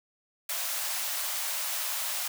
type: high-pass noise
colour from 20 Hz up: white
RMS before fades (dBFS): -32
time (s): 0.49-2.28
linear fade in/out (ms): 5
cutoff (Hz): 560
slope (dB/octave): 96
effects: none

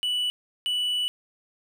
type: tone pair in turn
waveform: triangle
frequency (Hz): 2960 / 2960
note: F#7 / F#7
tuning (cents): 0 / 0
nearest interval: unison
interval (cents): 0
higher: neither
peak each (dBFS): -22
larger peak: neither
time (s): 0.03-0.3 / 0.66-1.08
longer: second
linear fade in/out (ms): 0
effects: none

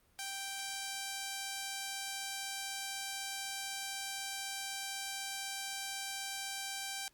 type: tone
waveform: 5% pulse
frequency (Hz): 784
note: G5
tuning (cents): 0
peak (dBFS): -27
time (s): 0.19-7.08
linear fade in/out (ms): 0
effects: pink hiss -70 dBFS RMS until 7.13 s + Opus 32 kbps

